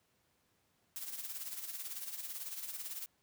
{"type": "noise with tremolo", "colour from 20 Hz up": "blue", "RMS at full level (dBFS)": -41, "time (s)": [0.96, 3.06], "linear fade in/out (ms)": 0, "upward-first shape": "sine", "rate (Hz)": 18, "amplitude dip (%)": 60, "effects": ["pink hiss -75 dBFS RMS until 3.22 s", "high-pass 80 Hz 12 dB/octave"]}